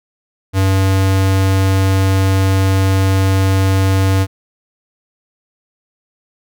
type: tone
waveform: square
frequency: 96 Hz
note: G2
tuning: 36 cents flat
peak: -11 dBFS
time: 0.53-4.27 s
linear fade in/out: 50 ms
effects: none